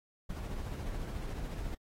brown noise with tremolo, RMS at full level -37 dBFS, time 0.29-1.75 s, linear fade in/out 10 ms, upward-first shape sine, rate 14 Hz, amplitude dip 35%, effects AAC 48 kbps

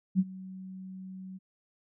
sine tone with ADSR envelope, 188 Hz, F#3, 28 cents sharp, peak -19 dBFS, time 0.15-1.39 s, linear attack 42 ms, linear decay 43 ms, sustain -21 dB, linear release 26 ms, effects none

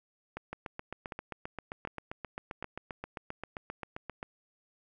two click trains, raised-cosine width 0.5 ms, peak -23 / -23 dBFS, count 29 / 4, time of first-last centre 0.53-4.229 / 0.37-2.626 s, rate 7.57 / 1.33 Hz, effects none

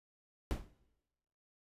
brown noise with exponential decay, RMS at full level -31 dBFS, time 0.51-0.71 s, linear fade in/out 0 ms, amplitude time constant 43 ms, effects noise-tail reverb RT60 1.0 s tail -20 dB re dry + resampled to 32000 Hz

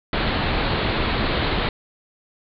pink low-pass noise, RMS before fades -22 dBFS, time 0.13-1.69 s, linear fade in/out 2 ms, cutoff 4400 Hz, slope 96 dB/octave, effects none

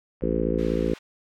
click train, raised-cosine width 0.5 ms, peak -39 dBFS, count 37, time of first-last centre 0.21-0.645 s, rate 82.7 Hz
harmonic tone, 56 Hz, A1, 31 cents sharp, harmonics 1 / 3 / 4 / 5 / 6 / 7 / 8 / 9, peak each -30 / -30 / -30 / -30 / -30 / -30 / -30 / -30 dBFS, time 0.22-0.94 s, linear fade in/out 5 ms
white band-pass noise, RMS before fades -48 dBFS, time 0.58-0.99 s, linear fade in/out 10 ms, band 940 to 2700 Hz, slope 12 dB/octave
effects none

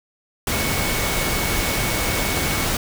sine tone in noise, 2217 Hz, C#7, in tune, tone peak -29 dBFS, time 0.52-2.65 s, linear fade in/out 2 ms, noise pink, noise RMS -22 dBFS, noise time 0.47-2.77 s, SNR -10 dB, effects none

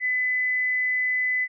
sine tone with amplitude modulation, 2008 Hz, B6, 28 cents sharp, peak -20 dBFS, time 0-1.48 s, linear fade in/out 50 ms, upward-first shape sine, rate 239 Hz, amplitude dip 25%, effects none

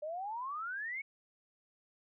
sine exponential sweep, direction up, 587.3 to 2251 Hz, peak -37 dBFS, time 0.02-1.02 s, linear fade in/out 10 ms, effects none

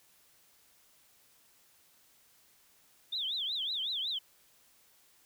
sine tone with vibrato, 3507 Hz, A7, 6 cents flat, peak -32 dBFS, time 3.12-4.19 s, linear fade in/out 10 ms, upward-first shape triangle, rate 5.4 Hz, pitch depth 270 cents each way, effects white hiss -65 dBFS RMS until 5.25 s

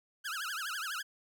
sawtooth tone with vibrato, 1459 Hz, F#6, 25 cents flat, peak -32 dBFS, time 0.24-1.03 s, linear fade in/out 20 ms, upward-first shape triangle, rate 12 Hz, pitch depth 290 cents each way, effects none

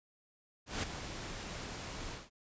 pink noise with ADSR envelope, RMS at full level -34 dBFS, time 0.66-2.3 s, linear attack 170 ms, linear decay 10 ms, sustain -9 dB, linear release 190 ms, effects resampled to 16000 Hz

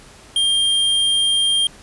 square tone, 3200 Hz, G7, 35 cents sharp, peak -15 dBFS, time 0.36-1.67 s, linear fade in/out 2 ms, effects pink hiss -44 dBFS RMS until 1.82 s + resampled to 24000 Hz

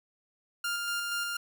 sawtooth tone with tremolo, 1400 Hz, F6, 4 cents sharp, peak -26 dBFS, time 0.64-1.37 s, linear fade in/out 5 ms, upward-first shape square, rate 4.2 Hz, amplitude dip 25%, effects none

